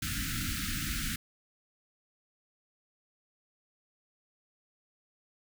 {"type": "band-stop noise", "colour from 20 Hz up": "pink", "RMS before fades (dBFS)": -34, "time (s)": [0.02, 1.16], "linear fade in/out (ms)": 5, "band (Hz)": [310, 1300], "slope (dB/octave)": 96, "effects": []}